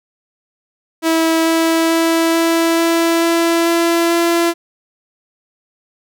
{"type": "tone with pitch steps", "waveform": "sawtooth", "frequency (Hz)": [325.6, 327.5, 329.4, 331.3, 333.2, 335.1, 337.1, 339], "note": ["E4", "E4", "E4", "E4", "E4", "E4", "E4", "E4"], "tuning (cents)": [-21, -11, -1, 9, 19, 29, 39, 49], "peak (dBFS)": -8, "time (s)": [1.02, 4.54], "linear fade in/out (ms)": 50, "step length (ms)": 440, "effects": []}